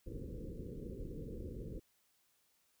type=low-pass noise; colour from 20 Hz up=pink; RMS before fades=-45 dBFS; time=0.06-1.8 s; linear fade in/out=10 ms; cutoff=520 Hz; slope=96 dB/octave; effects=white hiss -75 dBFS RMS until 2.8 s